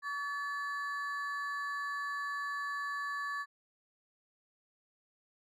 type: ring-modulated tone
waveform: triangle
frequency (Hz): 1434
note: F6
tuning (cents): +45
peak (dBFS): -30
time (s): 0.02-3.46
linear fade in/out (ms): 50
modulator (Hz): 297
effects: none